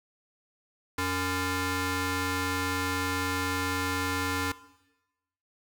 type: ring-modulated tone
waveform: 15% pulse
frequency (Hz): 370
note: F#4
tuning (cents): 0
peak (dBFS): -18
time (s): 0.98-4.52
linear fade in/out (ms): 5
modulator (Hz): 652
effects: noise-tail reverb RT60 1.0 s tail -18 dB re dry